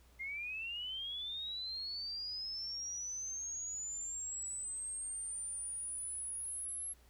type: linear sweep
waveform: sine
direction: up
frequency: 2093 to 11160 Hz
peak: -39 dBFS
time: 0.19-6.94 s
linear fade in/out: 20 ms
effects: added 60 Hz sine -62 dBFS peak until 7.09 s + pink hiss -68 dBFS RMS until 7.09 s